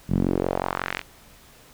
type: tone with band-pass filter sweep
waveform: sawtooth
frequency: 45.48 Hz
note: F#1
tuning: 29 cents flat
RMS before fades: -25 dBFS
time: 0.08-1.03 s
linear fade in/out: 50 ms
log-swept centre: 160 to 2700 Hz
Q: 1.9
effects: pink hiss -51 dBFS RMS until 1.73 s